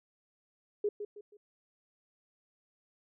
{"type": "tone with echo", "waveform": "sine", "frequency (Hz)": 414.1, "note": "G#4", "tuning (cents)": -5, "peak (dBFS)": -27, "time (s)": [0.84, 0.89], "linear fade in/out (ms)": 5, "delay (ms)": 160, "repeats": 3, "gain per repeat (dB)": -9, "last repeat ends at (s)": 1.37, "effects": []}